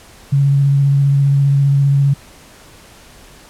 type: tone with vibrato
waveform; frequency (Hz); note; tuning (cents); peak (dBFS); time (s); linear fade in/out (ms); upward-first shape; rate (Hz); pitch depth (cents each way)
sine; 139.6; C#3; +13; -9; 0.32-2.14; 10; sine; 15; 16
effects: pink hiss -42 dBFS RMS until 3.49 s + low-pass 12000 Hz 12 dB/octave